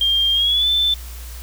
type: tone with pitch glide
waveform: sine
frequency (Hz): 3200 to 3530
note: G7 to A7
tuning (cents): +35 to +5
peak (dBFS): -14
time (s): 0.01-0.94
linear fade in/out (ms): 2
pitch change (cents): +170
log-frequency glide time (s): 0.33-0.69
effects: added 60 Hz sine -31 dBFS peak until 1.42 s + white hiss -40 dBFS RMS until 1.42 s